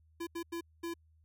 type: tone bursts at uneven times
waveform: square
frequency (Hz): 337.6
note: E4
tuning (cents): +41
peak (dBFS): -37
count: 4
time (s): 0.2-0.27 / 0.35-0.43 / 0.52-0.61 / 0.83-0.94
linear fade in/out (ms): 10
effects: added 79 Hz sine -63 dBFS peak until 1.24 s